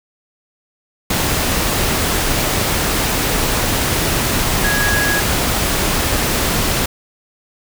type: tone in noise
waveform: sine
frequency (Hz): 1661.2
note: G#6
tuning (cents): 0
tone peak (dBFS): -17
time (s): 4.64-5.2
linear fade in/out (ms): 5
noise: pink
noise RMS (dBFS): -17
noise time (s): 1.1-6.86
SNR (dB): -3
effects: none